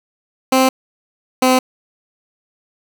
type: tone pair in turn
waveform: 15% pulse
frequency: 261.6 / 257 Hz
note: C4 / C4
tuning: 0 / -31 cents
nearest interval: unison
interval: 31 cents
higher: first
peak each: -4 dBFS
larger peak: neither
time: 0.52-0.69 / 1.42-1.59 s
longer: neither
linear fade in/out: 5 ms
effects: none